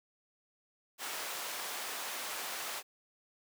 pink high-pass noise, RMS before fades -40 dBFS, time 0.98-2.83 s, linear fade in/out 50 ms, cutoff 690 Hz, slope 12 dB/octave, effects none

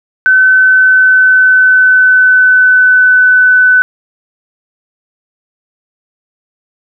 sine tone with pitch glide, 1521 to 1503.5 Hz, F#6 to F#6, +47 to +27 cents, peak -3 dBFS, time 0.26-3.82 s, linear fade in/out 0 ms, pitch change -20 cents, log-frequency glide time 0.48-3.24 s, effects none

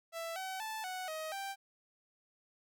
sawtooth tone with pitch steps, 663 / 758 / 876 / 741 / 630 / 785 Hz, E5 / F#5 / A5 / F#5 / D#5 / G5, +10 / +42 / -8 / +2 / +21 / +2 cents, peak -35 dBFS, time 0.12-1.56 s, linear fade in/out 50 ms, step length 240 ms, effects none

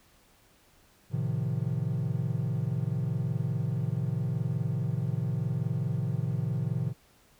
triangle chord, F dominant seventh, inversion first, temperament equal, 110 / 130.81 / 155.56 / 174.61 Hz, A2 / C3 / Eb3 / F3, 0 / 0 / 0 / 0 cents, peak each -31 / -29 / -31 / -35 dBFS, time 1.1-6.94 s, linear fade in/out 50 ms, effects pink hiss -62 dBFS RMS until 7.39 s

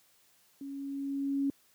sine tone with level ramp, 277.2 Hz, C#4, in tune, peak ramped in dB -39 to -26 dBFS, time 0.61-1.5 s, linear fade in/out 2 ms, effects white hiss -66 dBFS RMS until 1.74 s + high-pass 80 Hz 12 dB/octave

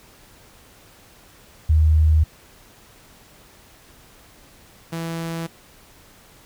sine / sawtooth tone pair in turn, 78.1 / 165.49 Hz, D#2 / E3, +7 / +7 cents, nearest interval octave + minor second, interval 1300 cents, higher second, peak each -12 / -22 dBFS, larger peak first, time 1.69-2.24 / 4.92-5.47 s, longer neither, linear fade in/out 10 ms, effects pink hiss -50 dBFS RMS until 6.45 s

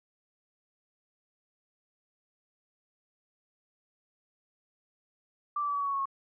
sine tone with pitch steps, 1174.7 / 1162.5 / 1150.5 / 1138.6 / 1126.8 / 1115.2 / 1103.7 / 1092.2 Hz, D6 / D6 / D6 / C#6 / C#6 / C#6 / C#6 / C#6, 0 / -18 / -36 / +46 / +28 / +10 / -8 / -26 cents, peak -28 dBFS, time 5.56-6.056 s, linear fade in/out 5 ms, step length 62 ms, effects none

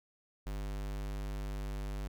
square tone, 49.97 Hz, G1, 34 cents sharp, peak -37 dBFS, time 0.46-2.08 s, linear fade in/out 10 ms, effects none

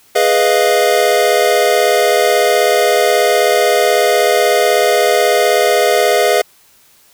square chord, F half-diminished seventh, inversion first, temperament equal, 415.3 / 493.9 / 622.3 / 698.5 Hz, Ab4 / Cb5 / Eb5 / F5, 0 / 0 / 0 / 0 cents, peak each -16 dBFS, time 0.15-6.42 s, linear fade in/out 10 ms, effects white hiss -49 dBFS RMS until 7.13 s

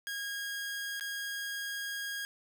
sawtooth tone with dropouts, 1634 Hz, G#6, 29 cents flat, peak -32 dBFS, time 0.07-2.25 s, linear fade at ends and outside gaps 0 ms, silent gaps 0.997-1.009 s, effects none

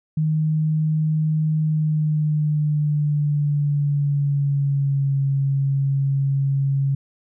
sine tone with pitch glide, 155.56 to 137.79 Hz, D#3 to C#3, 0 to -10 cents, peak -17 dBFS, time 0.17-6.95 s, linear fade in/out 5 ms, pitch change -210 cents, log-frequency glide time 1.62-5.18 s, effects none

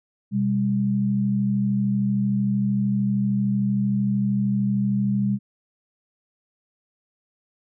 sine tone pair together, 127.8 / 200.9 Hz, C3 / G3, -40 / +43 cents, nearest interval minor sixth, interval 783 cents, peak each -25 / -20 dBFS, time 0.31-5.39 s, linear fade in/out 50 ms, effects none

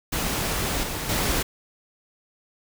pink noise with level steps, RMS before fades -26 / -30 / -24 dBFS, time 0.12-1.43 s, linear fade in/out 10 ms, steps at 0.83 / 1.09 s, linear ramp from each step 5 ms, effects none

